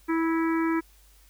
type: harmonic tone with a mistuned harmonic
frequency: 326.9 Hz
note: E4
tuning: 14 cents flat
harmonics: 1 / 3 / 4 / 5 / 6 / 7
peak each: -23 / -33 / -35 / -37 / -39 / -40 dBFS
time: 0.08-0.81 s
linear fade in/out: 20 ms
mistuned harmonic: 5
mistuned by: +23 cents
effects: added 50 Hz sine -55 dBFS peak until 1.29 s + white hiss -60 dBFS RMS until 1.29 s